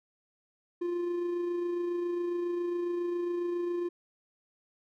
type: tone with amplitude modulation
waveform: triangle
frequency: 349.2 Hz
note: F4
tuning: in tune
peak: -26 dBFS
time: 0.81-3.89 s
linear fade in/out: 10 ms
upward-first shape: sine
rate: 27.3 Hz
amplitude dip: 30%
effects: none